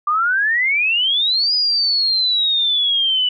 sine exponential two-way sweep, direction up then down, 1174.7 to 4978 to 2953 Hz, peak -14 dBFS, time 0.07-3.29 s, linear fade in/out 5 ms, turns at 1.54 s, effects none

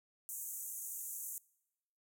white band-pass noise, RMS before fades -44 dBFS, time 0.29-1.38 s, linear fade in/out 0 ms, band 6300 to 16000 Hz, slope 96 dB/octave, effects noise-tail reverb RT60 0.9 s tail -24 dB re dry

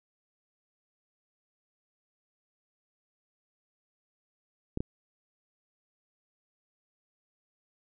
clicks, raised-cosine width 3 ms, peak -18 dBFS, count 2, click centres 4.774 / 4.805 s, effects none

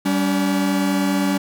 45% pulse tone pair together, 194.54 / 284.3 Hz, G3 / C#4, -13 / +44 cents, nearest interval perfect fifth, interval 657 cents, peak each -20 dBFS, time 0.05-1.38 s, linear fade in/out 10 ms, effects none

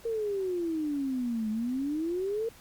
sine exponential two-way sweep, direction down then up, 466.2 to 212.7 to 466.2 Hz, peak -28 dBFS, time 0.05-2.49 s, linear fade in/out 5 ms, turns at 1.5 s, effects pink hiss -54 dBFS RMS until 2.6 s + Opus 48 kbps

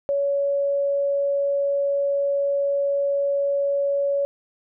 sine tone, 562 Hz, C#5, 24 cents sharp, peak -19 dBFS, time 0.09-4.25 s, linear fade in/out 0 ms, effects none

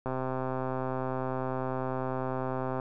click train, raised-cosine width 1 ms, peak -19 dBFS, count 357, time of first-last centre 0.06-2.798 s, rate 130 Hz, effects none

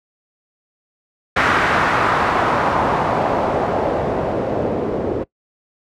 white noise with low-pass filter sweep, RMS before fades -18 dBFS, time 1.36-5.24 s, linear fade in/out 10 ms, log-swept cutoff 1600 to 410 Hz, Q 1.7, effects noise-tail reverb RT60 0.1 s tail -21 dB re dry + high-pass 60 Hz 12 dB/octave

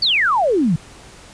sine exponential sweep, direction down, 4741 to 146.83 Hz, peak -13 dBFS, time 0.02-0.76 s, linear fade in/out 5 ms, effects pink hiss -42 dBFS RMS until 1.33 s + resampled to 22050 Hz

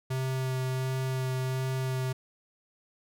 square tone with vibrato, 130.4 Hz, C3, 5 cents flat, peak -29 dBFS, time 0.1-2.13 s, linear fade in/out 10 ms, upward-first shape sine, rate 1.4 Hz, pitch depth 10 cents each way, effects none

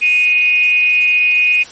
sine tone with frequency modulation, 2489 Hz, D#7, in tune, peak -9 dBFS, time 0.01-1.64 s, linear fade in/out 20 ms, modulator 320 Hz, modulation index 0.37, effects white hiss -36 dBFS RMS until 1.71 s + MP3 32 kbps

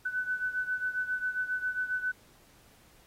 sine beating tone pair, 1500 / 1507.4 Hz, F#6 / F#6, +23 / +32 cents, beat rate 7.4 Hz, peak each -31 / -35 dBFS, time 0.05-2.12 s, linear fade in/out 10 ms, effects pink hiss -61 dBFS RMS until 3.06 s + AAC 48 kbps

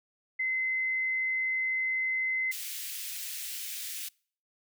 sine tone, 2054 Hz, C7, 33 cents flat, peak -27 dBFS, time 0.39-2.52 s, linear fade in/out 10 ms
white high-pass noise, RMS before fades -38 dBFS, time 2.51-4.09 s, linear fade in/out 10 ms, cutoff 2000 Hz, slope 24 dB/octave
effects noise-tail reverb RT60 0.5 s tail -26 dB re dry

